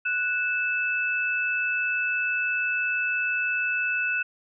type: tone pair together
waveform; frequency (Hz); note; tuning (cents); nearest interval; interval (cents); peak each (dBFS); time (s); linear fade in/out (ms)
sine; 1480 / 2623; F#6 / E7; 0 / -9; minor seventh; 991; -26; 0.05-4.23; 10
effects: none